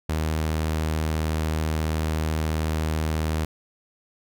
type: tone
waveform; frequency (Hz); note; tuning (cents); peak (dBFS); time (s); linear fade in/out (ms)
sawtooth; 78.5; D#2; +16; -19; 0.09-3.45; 5
effects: none